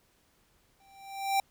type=tone with exponential growth; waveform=square; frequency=784 Hz; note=G5; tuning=in tune; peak=-23 dBFS; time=0.8-1.4 s; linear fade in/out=2 ms; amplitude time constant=130 ms; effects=pink hiss -68 dBFS RMS until 1.5 s